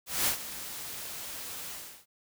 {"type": "noise with ADSR envelope", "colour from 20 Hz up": "white", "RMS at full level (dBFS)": -26, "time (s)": [0.06, 2.06], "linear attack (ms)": 210, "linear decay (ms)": 95, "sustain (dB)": -14, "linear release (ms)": 360, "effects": []}